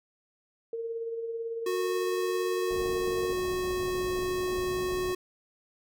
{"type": "tone with tremolo", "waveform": "sine", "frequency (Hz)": 458.8, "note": "A#4", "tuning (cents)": -28, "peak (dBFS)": -30, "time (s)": [0.73, 3.33], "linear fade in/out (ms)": 2, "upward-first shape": "sine", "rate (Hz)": 18, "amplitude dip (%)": 40}
{"type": "tone", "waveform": "square", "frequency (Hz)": 366.1, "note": "F#4", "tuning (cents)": -18, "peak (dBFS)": -29, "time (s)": [1.66, 5.15], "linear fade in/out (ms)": 5}
{"type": "low-pass noise", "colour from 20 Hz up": "pink", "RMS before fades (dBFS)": -41, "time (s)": [2.7, 5.13], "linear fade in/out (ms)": 5, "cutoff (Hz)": 790, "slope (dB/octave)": 96}
{"effects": []}